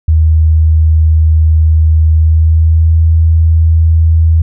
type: tone with pitch glide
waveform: sine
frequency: 79.1 to 81 Hz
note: D#2 to E2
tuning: +29 to -30 cents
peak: -4 dBFS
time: 0.08-4.42 s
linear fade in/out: 5 ms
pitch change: +41 cents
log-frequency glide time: 2.1-2.97 s
effects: none